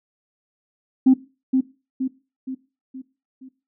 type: tone with echo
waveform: sine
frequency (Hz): 261.6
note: C4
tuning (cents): 0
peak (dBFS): -8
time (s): 1.06-1.14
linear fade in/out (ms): 10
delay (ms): 470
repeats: 5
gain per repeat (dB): -6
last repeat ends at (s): 3.49
effects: noise-tail reverb RT60 0.3 s tail -17 dB re dry + tanh soft clip ceiling -6 dBFS